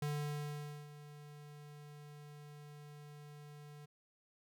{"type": "tone with ADSR envelope", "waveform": "square", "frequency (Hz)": 147.5, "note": "D3", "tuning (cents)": 8, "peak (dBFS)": -36, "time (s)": [0.02, 3.86], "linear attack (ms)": 4, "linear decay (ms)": 850, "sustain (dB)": -16, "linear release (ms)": 12, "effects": []}